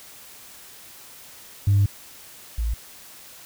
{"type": "tone pair in turn", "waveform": "sine", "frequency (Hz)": [100.2, 56.4], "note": ["G2", "A1"], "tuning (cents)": [38, 44], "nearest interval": "minor seventh", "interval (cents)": 994, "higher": "first", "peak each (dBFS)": [-13, -21], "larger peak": "first", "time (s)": [[1.67, 1.86], [2.58, 2.74]], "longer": "first", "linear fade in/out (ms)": 5, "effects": ["tanh soft clip ceiling -12 dBFS", "white hiss -45 dBFS RMS until 3.45 s"]}